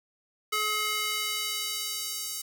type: tone with high-pass filter sweep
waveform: square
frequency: 425.9 Hz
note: G#4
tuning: 44 cents sharp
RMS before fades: -31 dBFS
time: 0.52-2.42 s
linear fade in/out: 10 ms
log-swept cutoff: 1300 to 6200 Hz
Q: 0.93
effects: 9-bit